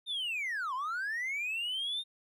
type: linear two-way sweep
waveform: triangle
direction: down then up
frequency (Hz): 3684 to 983 to 3684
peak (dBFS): -30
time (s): 0.06-2.04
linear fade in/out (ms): 50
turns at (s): 0.74
effects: tanh soft clip ceiling -27 dBFS